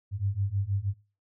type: beating tone pair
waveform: sine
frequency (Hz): 96 / 102.3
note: G2 / G#2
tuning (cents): -36 / -26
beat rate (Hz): 6.3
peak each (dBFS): -30 / -29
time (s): 0.11-0.94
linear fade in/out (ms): 50
effects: noise-tail reverb RT60 0.3 s tail -18 dB re dry